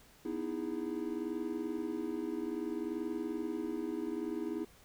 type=chord; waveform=triangle; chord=E major seventh; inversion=second; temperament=just; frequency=247.2 / 309 / 329.6 / 412 Hz; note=B3 / D#4 / E4 / G#4; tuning=+2 / -12 / 0 / -14 cents; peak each=-40 / -38 / -37 / -40 dBFS; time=0.25-4.65 s; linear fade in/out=5 ms; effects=pink hiss -61 dBFS RMS until 4.84 s